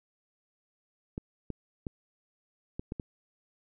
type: clicks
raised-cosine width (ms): 3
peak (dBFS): -22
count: 6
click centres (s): 1.179 / 1.503 / 1.868 / 2.795 / 2.921 / 2.998
effects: none